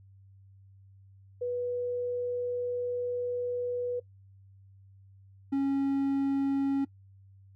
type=tone pair in turn; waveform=sine / triangle; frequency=490 / 275 Hz; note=B4 / C#4; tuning=-14 / -14 cents; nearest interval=minor seventh; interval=1000 cents; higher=first; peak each=-29 / -23 dBFS; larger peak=second; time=1.41-4 / 5.52-6.85 s; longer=first; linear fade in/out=10 ms; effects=noise-tail reverb RT60 0.1 s tail -21 dB re dry + added 97 Hz sine -53 dBFS peak until 7.55 s